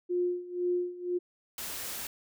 sine tone with tremolo, 355.8 Hz, F4, 32 cents sharp, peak -25 dBFS, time 0.09-1.19 s, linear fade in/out 20 ms, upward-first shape sine, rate 2 Hz, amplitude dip 85%
white noise, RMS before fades -38 dBFS, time 1.58-2.07 s, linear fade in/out 2 ms
effects none

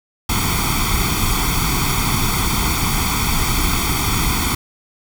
pink noise with comb filter, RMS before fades -18 dBFS, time 0.29-4.55 s, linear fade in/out 5 ms, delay 0.88 ms, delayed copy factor +1, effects none

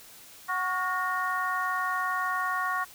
harmonic tone with a mistuned harmonic, 370 Hz, F#4, in tune, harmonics 2 / 3 / 4 / 5, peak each -35 / -29 / -33 / -33 dBFS, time 0.48-2.85 s, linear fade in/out 20 ms, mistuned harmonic 4, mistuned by -56 cents, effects white hiss -50 dBFS RMS until 2.94 s

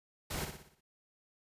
pink noise with echo, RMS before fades -38 dBFS, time 0.3-0.45 s, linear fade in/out 10 ms, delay 60 ms, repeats 6, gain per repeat -6 dB, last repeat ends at 0.81 s, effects resampled to 32000 Hz

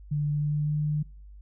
sine tone with pitch glide, 147.5 to 149.99 Hz, D3 to D3, +8 to +37 cents, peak -24 dBFS, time 0.11-1.03 s, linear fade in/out 10 ms, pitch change +29 cents, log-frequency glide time 0.3-0.77 s, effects noise-tail reverb RT60 0.6 s tail -26 dB re dry + added 50 Hz sine -44 dBFS peak until 1.41 s

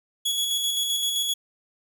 sawtooth tone with tremolo, 3363 Hz, G#7, 21 cents sharp, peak -19 dBFS, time 0.25-1.34 s, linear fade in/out 10 ms, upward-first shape square, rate 7.7 Hz, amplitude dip 30%, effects none

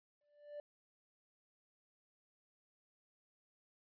triangle tone with exponential growth, 587.3 Hz, D5, in tune, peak -39 dBFS, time 0.21-0.6 s, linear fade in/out 2 ms, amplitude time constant 83 ms, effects tanh soft clip ceiling -39 dBFS + resampled to 11025 Hz

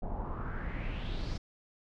brown noise with low-pass filter sweep, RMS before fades -36 dBFS, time 0.02-1.38 s, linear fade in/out 10 ms, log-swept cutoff 700 to 5400 Hz, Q 3.7, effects none

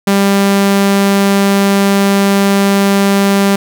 sawtooth tone, 198.2 Hz, G3, 19 cents sharp, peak -4 dBFS, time 0.07-3.56 s, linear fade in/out 5 ms, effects none

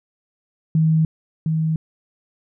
sine tone pair in turn, 159.1 / 159.1 Hz, D#3 / D#3, +39 / +39 cents, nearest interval unison, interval 0 cents, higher neither, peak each -13 / -17 dBFS, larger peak first, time 0.75-1.05 / 1.46-1.76 s, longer neither, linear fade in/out 2 ms, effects none

